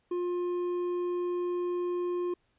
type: tone with hard clipping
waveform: sine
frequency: 354 Hz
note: F4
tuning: 23 cents sharp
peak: -30 dBFS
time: 0.11-2.34 s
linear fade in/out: 5 ms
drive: 5 dB
effects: pink hiss -73 dBFS RMS until 2.58 s + resampled to 8000 Hz